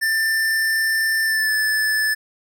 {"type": "tone with pitch glide", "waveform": "square", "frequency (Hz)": [1782, 1743.3], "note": ["A6", "A6"], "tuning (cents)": [22, -17], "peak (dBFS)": -18, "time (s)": [0.01, 2.15], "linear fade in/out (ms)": 20, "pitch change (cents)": -39, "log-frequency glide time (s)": [1.24, 1.52], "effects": []}